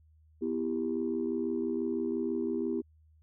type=chord; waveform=sine; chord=E minor; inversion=second; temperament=just; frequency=247.2 / 329.6 / 395.6 Hz; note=B3 / E4 / G4; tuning=+2 / 0 / +16 cents; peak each=-33 dBFS; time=0.41-2.82 s; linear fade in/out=20 ms; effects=tanh soft clip ceiling -21 dBFS + added 78 Hz sine -59 dBFS peak until 3.22 s